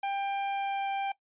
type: tone with pitch glide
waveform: 45% pulse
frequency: 793 to 788 Hz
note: G5 to G5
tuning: +20 to +9 cents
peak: -29 dBFS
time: 0.03-1.12 s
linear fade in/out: 5 ms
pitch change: -11 cents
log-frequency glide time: 0.5-0.92 s
effects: noise-tail reverb RT60 0.1 s tail -19 dB re dry + resampled to 8000 Hz